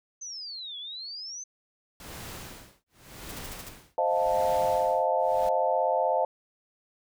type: exponential two-way sweep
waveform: sine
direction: down then up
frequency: 6272 to 3322 to 6272 Hz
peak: -36 dBFS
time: 0.21-1.44 s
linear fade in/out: 10 ms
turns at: 0.78 s
type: noise with tremolo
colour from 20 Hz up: pink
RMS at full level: -40 dBFS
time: 2-5.49 s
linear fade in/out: 2 ms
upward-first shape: sine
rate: 0.88 Hz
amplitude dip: 100%
type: noise bursts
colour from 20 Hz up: white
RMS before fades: -42 dBFS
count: 6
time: 3.29-3.687 s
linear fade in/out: 2 ms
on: 22 ms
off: 53 ms
type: chord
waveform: sine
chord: F dominant seventh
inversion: second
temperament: equal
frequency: 523.3 / 622.3 / 698.5 / 880 Hz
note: C5 / Eb5 / F5 / A5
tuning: 0 / 0 / 0 / 0 cents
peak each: -28 dBFS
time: 3.98-6.25 s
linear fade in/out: 2 ms
effects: none